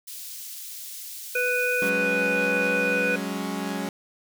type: high-pass noise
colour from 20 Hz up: white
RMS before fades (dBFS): -38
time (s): 0.07-1.9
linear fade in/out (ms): 10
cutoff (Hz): 3800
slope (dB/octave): 12
type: harmonic tone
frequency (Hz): 495.2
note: B4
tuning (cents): +5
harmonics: 1 / 3 / 5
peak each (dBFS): -26 / -26 / -26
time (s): 1.35-3.16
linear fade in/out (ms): 5
type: chord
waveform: sawtooth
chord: F# suspended second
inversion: none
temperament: equal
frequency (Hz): 185 / 207.7 / 277.2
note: F#3 / G#3 / C#4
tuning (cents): 0 / 0 / 0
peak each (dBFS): -28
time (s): 1.82-3.89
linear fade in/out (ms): 2
effects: none